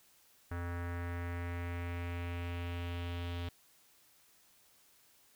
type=tone with low-pass filter sweep; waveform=square; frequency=86.7 Hz; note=F2; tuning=12 cents flat; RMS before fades=-39 dBFS; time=0.51-3.49 s; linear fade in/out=5 ms; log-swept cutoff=1600 to 3400 Hz; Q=2.8; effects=white hiss -66 dBFS RMS until 5.35 s